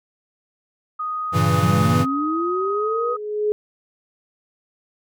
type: tone with pitch glide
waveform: sine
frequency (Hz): 1244 to 1255.6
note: D#6 to D#6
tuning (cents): -1 to +15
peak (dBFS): -23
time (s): 0.99-3.17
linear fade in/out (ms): 10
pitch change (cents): +16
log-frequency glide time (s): 1.09-1.68
type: chord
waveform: square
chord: G diminished seventh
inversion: none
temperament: equal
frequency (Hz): 98 / 116.54 / 138.59 / 164.81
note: G2 / Bb2 / Db3 / Fb3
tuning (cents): 0 / 0 / 0 / 0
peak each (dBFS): -22 / -24 / -24 / -21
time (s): 1.32-2.06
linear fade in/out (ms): 50
type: linear sweep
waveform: sine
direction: up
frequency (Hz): 160.8 to 495.2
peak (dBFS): -21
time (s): 1.56-3.17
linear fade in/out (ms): 50
type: tone with exponential growth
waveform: sine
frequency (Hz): 421.1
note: G#4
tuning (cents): +24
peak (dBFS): -15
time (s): 2.55-3.52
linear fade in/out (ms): 0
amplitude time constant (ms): 210
effects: none